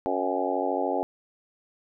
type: harmonic tone with a mistuned harmonic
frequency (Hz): 92.8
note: F#2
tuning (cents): +6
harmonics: 3 / 4 / 5 / 6 / 7 / 8 / 9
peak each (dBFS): -32 / -32 / -32 / -32 / -32 / -32 / -32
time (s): 0.06-1.03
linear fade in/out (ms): 0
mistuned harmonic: 8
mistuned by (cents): +42
effects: none